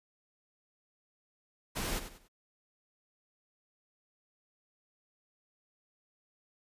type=noise with echo; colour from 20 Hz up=pink; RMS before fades=-35 dBFS; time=1.75-2 s; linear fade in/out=20 ms; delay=95 ms; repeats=3; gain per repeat=-10 dB; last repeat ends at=2.285 s; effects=resampled to 32000 Hz